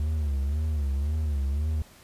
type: tone with vibrato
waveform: triangle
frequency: 73.1 Hz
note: D2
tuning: 7 cents flat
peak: -22 dBFS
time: 0-1.82 s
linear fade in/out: 0 ms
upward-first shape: sine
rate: 1.9 Hz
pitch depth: 120 cents each way
effects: pink hiss -53 dBFS RMS until 2.03 s + resampled to 32000 Hz